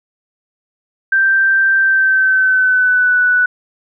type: tone with pitch glide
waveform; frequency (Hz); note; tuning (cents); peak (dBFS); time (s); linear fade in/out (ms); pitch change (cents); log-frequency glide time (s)
sine; 1568 to 1483.4; G6 to F#6; 0 to +4; -9; 1.12-3.46; 5; -96; 1.79-3.18
effects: none